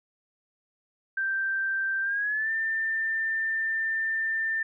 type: tone with pitch glide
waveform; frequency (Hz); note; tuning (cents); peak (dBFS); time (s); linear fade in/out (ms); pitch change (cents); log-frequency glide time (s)
sine; 1568 to 1790.8; G6 to A6; 0 to +30; -25; 1.17-4.63; 5; +230; 2.02-2.51
effects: none